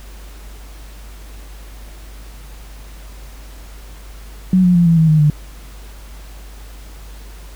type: tone with pitch steps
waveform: sine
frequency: 185.3 / 178.78 / 172.49 / 166.42 / 160.57 / 154.92 / 149.47 Hz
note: F#3 / F3 / F3 / E3 / E3 / D#3 / D3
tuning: +3 / +41 / -21 / +17 / -45 / -7 / +31 cents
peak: -8 dBFS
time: 4.53-5.3 s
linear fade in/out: 2 ms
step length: 110 ms
effects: added 50 Hz sine -33 dBFS peak until 7.55 s + pink hiss -43 dBFS RMS until 7.55 s